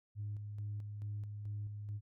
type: tone with tremolo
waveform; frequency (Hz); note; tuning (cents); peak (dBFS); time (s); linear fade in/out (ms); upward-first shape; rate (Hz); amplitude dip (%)
sine; 103.83; G#2; 0; -37; 0.15-2.01; 50; square; 2.3; 40
effects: tanh soft clip ceiling -34 dBFS

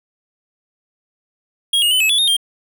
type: tone with pitch steps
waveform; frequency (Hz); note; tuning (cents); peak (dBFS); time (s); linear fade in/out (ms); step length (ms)
square; 3278 / 2860 / 3021 / 2582 / 3430 / 3692 / 3195; G#7 / F7 / F#7 / E7 / A7 / A#7 / G7; -23 / +41 / +35 / -37 / -45 / -17 / +32; -13; 1.73-2.367; 5; 91
effects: none

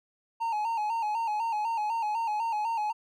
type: tone with vibrato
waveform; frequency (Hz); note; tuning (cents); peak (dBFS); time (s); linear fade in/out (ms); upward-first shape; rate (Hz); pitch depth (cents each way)
triangle; 880; A5; 0; -25; 0.4-2.93; 20; square; 4; 71
effects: none

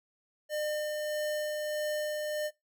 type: tone with tremolo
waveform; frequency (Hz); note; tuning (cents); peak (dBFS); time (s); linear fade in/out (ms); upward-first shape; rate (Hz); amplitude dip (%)
square; 604; D5; +48; -31; 0.49-2.51; 50; sine; 1.6; 25
effects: noise-tail reverb RT60 0.2 s tail -20 dB re dry

